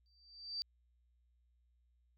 sine tone with exponential growth, 4653 Hz, D8, 17 cents flat, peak -35 dBFS, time 0.06-0.62 s, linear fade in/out 0 ms, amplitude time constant 120 ms, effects added 60 Hz sine -70 dBFS peak until 2.17 s

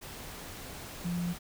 sine tone in noise, 174.61 Hz, F3, in tune, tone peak -30 dBFS, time 1.04-1.34 s, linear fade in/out 20 ms, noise pink, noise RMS -44 dBFS, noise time 0.01-1.39 s, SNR +11 dB, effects none

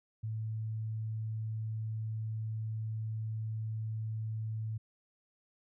sine tone, 110 Hz, A2, in tune, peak -34 dBFS, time 0.23-4.78 s, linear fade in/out 10 ms, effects none

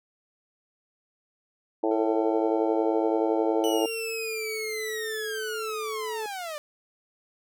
harmonic tone, 110 Hz, A2, in tune, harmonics 3 / 4 / 5 / 6 / 7 / 8, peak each -26 / -28 / -30 / -32 / -33 / -34 dBFS, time 1.83-3.86 s, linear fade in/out 5 ms
triangle tone with pitch glide, 451.5 to 435.4 Hz, A4 to A4, +45 to -18 cents, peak -30 dBFS, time 1.91-6.26 s, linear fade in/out 2 ms, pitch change -63 cents, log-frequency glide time 4.16-4.46 s
sawtooth linear sweep, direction down, 2978 to 581 Hz, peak -29 dBFS, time 3.64-6.58 s, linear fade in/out 0 ms
effects none

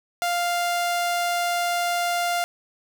sawtooth tone, 698.5 Hz, F5, in tune, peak -18 dBFS, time 0.22-2.44 s, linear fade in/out 0 ms, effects none

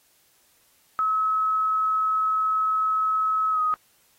sine tone with pitch glide, 1287 to 1252.5 Hz, E6 to D#6, -42 to +11 cents, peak -20 dBFS, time 0.99-3.74 s, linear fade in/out 0 ms, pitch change -47 cents, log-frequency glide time 3.51-3.61 s, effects white hiss -62 dBFS RMS until 4.18 s + AAC 48 kbps

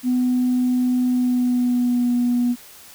sine tone with pitch glide, 250 to 243.2 Hz, B3 to B3, +21 to -26 cents, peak -15 dBFS, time 0.03-2.56 s, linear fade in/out 50 ms, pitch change -47 cents, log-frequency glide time 1.08-2.13 s, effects tanh soft clip ceiling -12 dBFS + white hiss -44 dBFS RMS until 2.94 s

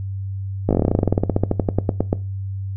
slowing click train, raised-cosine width 2 ms, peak -3 dBFS, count 27, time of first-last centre 0.69-2.129 s, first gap 18 ms, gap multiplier 1.08, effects noise-tail reverb RT60 0.3 s tail -19 dB re dry + added 97 Hz sine -24 dBFS peak until 2.76 s

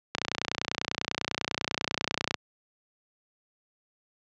click train, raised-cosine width 0.2 ms, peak -8 dBFS, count 67, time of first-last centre 0.15-2.343 s, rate 30.1 Hz, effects high-pass 100 Hz 12 dB/octave + low-pass 6000 Hz 12 dB/octave

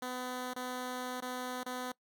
10% pulse tone with dropouts, 251.6 Hz, B3, 32 cents sharp, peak -29 dBFS, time 0.02-1.92 s, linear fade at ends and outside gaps 5 ms, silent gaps 0.536-0.561 / 1.205-1.222 / 1.634-1.661 s, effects noise-tail reverb RT60 0.1 s tail -22 dB re dry

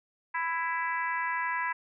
harmonic tone, 331.1 Hz, E4, 8 cents sharp, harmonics 3 / 4 / 5 / 6 / 7 / 8, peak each -31 / -42 / -34 / -35 / -42 / -47 dBFS, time 0.34-1.73 s, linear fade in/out 10 ms, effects none

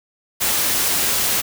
white noise, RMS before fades -19 dBFS, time 0.4-1.42 s, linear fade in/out 20 ms, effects none

